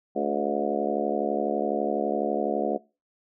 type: harmonic tone with a mistuned harmonic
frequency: 72 Hz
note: D2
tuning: 34 cents flat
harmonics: 3 / 4 / 5 / 6 / 7 / 8 / 9 / 10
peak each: -32 / -32 / -32 / -32 / -32 / -32 / -32 / -32 dBFS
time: 0.15-2.78 s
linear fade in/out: 20 ms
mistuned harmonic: 6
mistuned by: -39 cents
effects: noise-tail reverb RT60 0.3 s tail -23 dB re dry